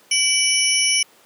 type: tone cluster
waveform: sine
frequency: 2291 / 2975 / 5500 / 5990 / 10420 Hz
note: D7 / F#7 / F8 / F#8 / E9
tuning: -44 / +9 / -27 / +20 / -21 cents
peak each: -22 dBFS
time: 0.11-1.03 s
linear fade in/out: 5 ms
effects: pink hiss -52 dBFS RMS until 1.25 s + high-pass 300 Hz 12 dB/octave